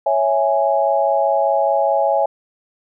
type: chord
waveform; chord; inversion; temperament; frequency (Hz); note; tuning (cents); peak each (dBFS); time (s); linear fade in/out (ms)
sine; C# minor; none; equal; 554.4 / 659.3 / 830.6; C#5 / E5 / G#5; 0 / 0 / 0; -18; 0.06-2.26; 5
effects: none